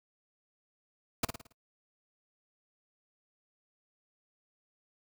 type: noise with echo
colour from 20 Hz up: pink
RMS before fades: -28 dBFS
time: 1.23-1.25 s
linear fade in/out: 5 ms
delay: 55 ms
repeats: 5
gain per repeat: -7 dB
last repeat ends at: 1.525 s
effects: noise-tail reverb RT60 0.1 s tail -25 dB re dry